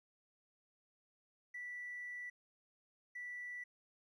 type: tone bursts at uneven times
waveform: triangle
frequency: 1964 Hz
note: B6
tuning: 10 cents flat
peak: -40 dBFS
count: 2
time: 1.54-2.3 / 3.15-3.64 s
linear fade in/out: 10 ms
effects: tanh soft clip ceiling -41 dBFS + resampled to 32000 Hz